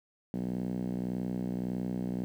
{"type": "tone with band-pass filter", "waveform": "5% pulse", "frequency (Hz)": 61.74, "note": "B1", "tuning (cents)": 0, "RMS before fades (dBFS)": -34, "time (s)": [0.34, 2.24], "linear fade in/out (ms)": 0, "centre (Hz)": 200, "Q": 2.9, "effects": ["10-bit"]}